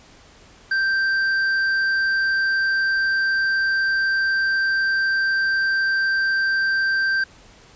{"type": "tone with hard clipping", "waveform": "sine", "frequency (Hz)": 1568, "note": "G6", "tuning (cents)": 0, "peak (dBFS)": -19, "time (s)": [0.71, 7.24], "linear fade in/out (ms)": 5, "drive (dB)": 5, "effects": ["pink hiss -49 dBFS RMS until 7.75 s", "resampled to 16000 Hz"]}